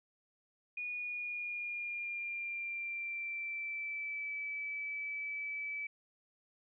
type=tone with pitch glide; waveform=sine; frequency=2454 to 2303 Hz; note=D#7 to D7; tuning=-25 to -34 cents; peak=-37 dBFS; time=0.77-5.87 s; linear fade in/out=5 ms; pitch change=-109 cents; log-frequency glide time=0.95-4.33 s; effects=none